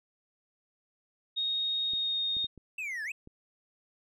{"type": "tone with pitch glide", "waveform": "sine", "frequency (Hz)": [3729, 3701], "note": ["A#7", "A#7"], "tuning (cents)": [0, -13], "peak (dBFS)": -28, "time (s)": [1.36, 2.47], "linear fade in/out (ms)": 20, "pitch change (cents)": -13, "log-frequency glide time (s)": [1.87, 2.21]}
{"type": "clicks", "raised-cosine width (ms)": 3, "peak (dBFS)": -36, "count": 5, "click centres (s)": [1.935, 2.368, 2.444, 2.577, 3.274]}
{"type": "exponential two-way sweep", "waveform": "triangle", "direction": "down then up", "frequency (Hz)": [2700, 1661.2, 2700], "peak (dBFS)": -32, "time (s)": [2.78, 3.12], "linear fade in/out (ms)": 5, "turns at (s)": 3.04}
{"effects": []}